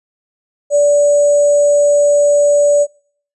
sine tone with sample-and-hold, 580 Hz, D5, 22 cents flat, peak -7 dBFS, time 0.7-2.87 s, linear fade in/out 50 ms, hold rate 7350 Hz, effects noise-tail reverb RT60 0.5 s tail -22 dB re dry + resampled to 24000 Hz

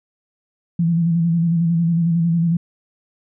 sine tone with vibrato, 167.9 Hz, E3, 32 cents sharp, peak -14 dBFS, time 0.79-2.57 s, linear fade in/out 5 ms, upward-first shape square, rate 11 Hz, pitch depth 37 cents each way, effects none

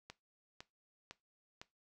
click train, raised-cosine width 0.2 ms, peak -30 dBFS, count 4, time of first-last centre 0.1-1.615 s, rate 1.98 Hz, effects noise-tail reverb RT60 0.2 s tail -18 dB re dry

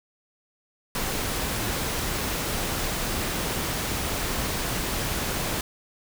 pink noise, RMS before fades -28 dBFS, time 0.95-5.61 s, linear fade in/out 2 ms, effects none

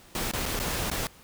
pink noise with dropouts, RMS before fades -30 dBFS, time 0.15-1.07 s, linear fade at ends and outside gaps 1 ms, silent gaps 0.314-0.335 / 0.456-0.461 / 0.592-0.599 / 0.901-0.914 s, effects pink hiss -53 dBFS RMS until 1.23 s

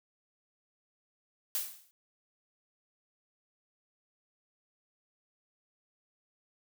blue noise with exponential decay, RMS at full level -30 dBFS, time 1.55-1.91 s, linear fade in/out 0 ms, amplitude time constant 77 ms, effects none

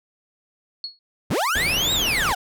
sine tone with exponential decay, 4343 Hz, C#8, 36 cents flat, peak -24 dBFS, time 0.84-0.99 s, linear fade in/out 1 ms, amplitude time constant 32 ms
35% pulse linear two-way sweep, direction up then down, 59.1 to 3868 to 684 Hz, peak -18 dBFS, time 1.3-2.35 s, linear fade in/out 10 ms, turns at 1.93 s
pink low-pass noise, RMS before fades -29 dBFS, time 1.55-2.33 s, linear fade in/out 5 ms, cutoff 4500 Hz, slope 24 dB/octave
effects none

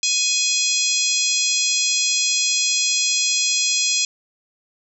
harmonic tone, 835 Hz, G#5, 9 cents sharp, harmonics 3 / 4 / 5 / 6 / 7 / 8 / 9, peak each -25 / -25 / -25 / -25 / -25 / -25 / -25 dBFS, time 0.03-4.05 s, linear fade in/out 2 ms, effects none

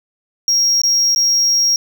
triangle tone with dropouts, 5600 Hz, F8, 4 cents sharp, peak -10 dBFS, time 0.48-1.76 s, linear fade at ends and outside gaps 1 ms, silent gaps 0.817-0.835 / 1.148-1.16 s, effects none

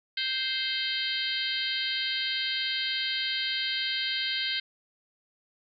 harmonic tone with a mistuned harmonic, 523.3 Hz, C5, in tune, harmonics 3 / 4 / 5 / 6 / 7 / 8 / 9, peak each -36 / -35 / -41 / -32 / -35 / -35 / -38 dBFS, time 0.17-4.6 s, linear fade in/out 5 ms, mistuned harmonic 7, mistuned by +47 cents, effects none

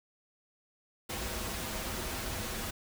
pink noise with comb filter, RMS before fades -37 dBFS, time 1.09-2.71 s, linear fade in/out 10 ms, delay 6.9 ms, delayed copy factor -0.55, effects none

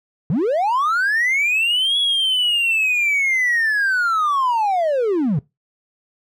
triangle linear two-way sweep, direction up then down, 128.8 to 3381 to 128.8 Hz, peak -13 dBFS, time 0.3-5.39 s, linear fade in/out 2 ms, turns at 1.98 s, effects noise-tail reverb RT60 0.2 s tail -22 dB re dry + tanh soft clip ceiling -10 dBFS

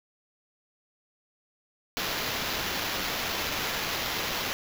white noise with sample-and-hold, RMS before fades -31 dBFS, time 1.97-4.53 s, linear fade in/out 0 ms, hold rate 8820 Hz, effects none

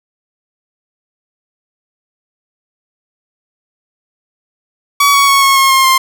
sawtooth tone with pitch steps, 1134 / 1120.3 / 1106.8 / 1093.5 / 1080.3 / 1067.3 / 1054.4 Hz, C#6 / C#6 / C#6 / C#6 / C#6 / C6 / C6, +39 / +18 / -3 / -24 / -45 / +34 / +13 cents, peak -3 dBFS, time 5-5.98 s, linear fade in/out 5 ms, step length 140 ms, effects none

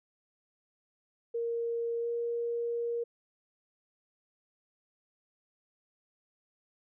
sine tone with pitch glide, 466.2 to 470.3 Hz, A#4 to A#4, 0 to +15 cents, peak -30 dBFS, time 1.34-3.04 s, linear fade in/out 10 ms, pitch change +15 cents, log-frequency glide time 2-2.07 s, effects none

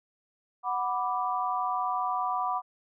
sine chord, B minor, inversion second, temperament equal, 740 / 987.8 / 1174.7 Hz, F#5 / B5 / D6, 0 / 0 / 0 cents, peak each -31 dBFS, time 0.63-2.62 s, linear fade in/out 50 ms, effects none

